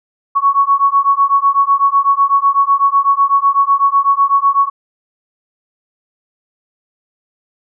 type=beating tone pair; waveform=sine; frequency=1108.7 / 1116.7 Hz; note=C#6 / C#6; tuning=0 / +12 cents; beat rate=8 Hz; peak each=-12 dBFS; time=0.35-4.7 s; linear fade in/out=20 ms; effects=none